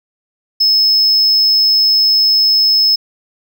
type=tone; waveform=triangle; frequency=5200 Hz; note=E8; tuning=24 cents flat; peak=-7 dBFS; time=0.6-2.96 s; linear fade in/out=10 ms; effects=none